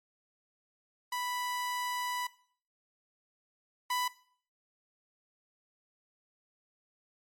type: tone pair in turn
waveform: sawtooth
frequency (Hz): 987.8 / 993.1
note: B5 / B5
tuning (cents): 0 / +9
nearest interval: unison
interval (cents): 9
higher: second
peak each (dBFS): -29 / -26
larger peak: second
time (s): 1.12-2.27 / 3.9-4.08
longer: first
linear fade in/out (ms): 5
effects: noise-tail reverb RT60 0.5 s tail -18 dB re dry + MP3 64 kbps